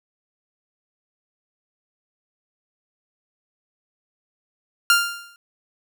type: tone with exponential decay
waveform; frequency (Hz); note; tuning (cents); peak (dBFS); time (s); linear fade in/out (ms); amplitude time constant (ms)
sawtooth; 1396.9; F6; 0; -7; 4.9-5.36; 1; 100
effects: none